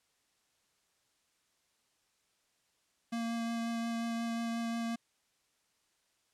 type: tone with vibrato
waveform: square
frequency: 231.1 Hz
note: A#3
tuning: 15 cents flat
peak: -34 dBFS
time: 3.12-4.96 s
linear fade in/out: 10 ms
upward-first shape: triangle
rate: 5.6 Hz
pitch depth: 12 cents each way
effects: white hiss -75 dBFS RMS until 6.33 s + low-pass 9000 Hz 12 dB/octave